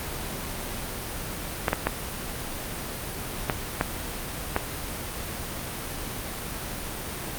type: clicks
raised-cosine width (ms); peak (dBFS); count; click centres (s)
0.5; -6; 6; 1.682 / 1.731 / 1.87 / 3.498 / 3.811 / 4.564
effects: pink hiss -33 dBFS RMS until 7.38 s + Opus 32 kbps